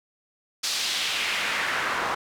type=noise with band-pass filter sweep; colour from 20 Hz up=pink; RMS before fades=-27 dBFS; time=0.63-2.15 s; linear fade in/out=10 ms; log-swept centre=5000 to 1100 Hz; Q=1.5; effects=none